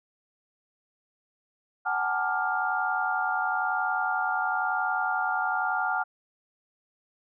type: tone cluster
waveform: sine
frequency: 748 / 839 / 900 / 1186 / 1402 Hz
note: F#5 / G#5 / A5 / D6 / F6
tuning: +19 / +17 / +39 / +17 / +6 cents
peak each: -30 / -32 / -35 / -35 / -28 dBFS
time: 1.85-6.04 s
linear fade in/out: 20 ms
effects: none